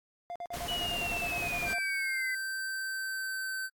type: tone bursts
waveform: triangle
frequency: 698.5 Hz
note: F5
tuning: in tune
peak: -34 dBFS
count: 15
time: 0.3-1.784 s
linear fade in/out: 0 ms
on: 56 ms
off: 46 ms
type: noise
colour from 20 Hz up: pink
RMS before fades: -40 dBFS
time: 0.53-1.74 s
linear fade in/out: 10 ms
type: linear sweep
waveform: sine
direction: down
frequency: 2960 to 2000 Hz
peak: -32 dBFS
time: 0.68-2.35 s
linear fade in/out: 5 ms
type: tone with pitch glide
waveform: square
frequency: 1568 to 1540.2 Hz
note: G6 to G6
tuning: 0 to -31 cents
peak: -34 dBFS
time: 1.65-3.7 s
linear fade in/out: 50 ms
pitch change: -31 cents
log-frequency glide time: 1.83-3.5 s
effects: AAC 64 kbps